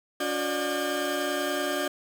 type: tone cluster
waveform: 30% pulse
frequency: 285.3 / 362.3 / 601 / 1606 Hz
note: C#4 / F#4 / D5 / G6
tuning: +50 / -36 / +40 / +41 cents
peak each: -30 / -30 / -28 / -31 dBFS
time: 0.2-1.88 s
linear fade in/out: 5 ms
effects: none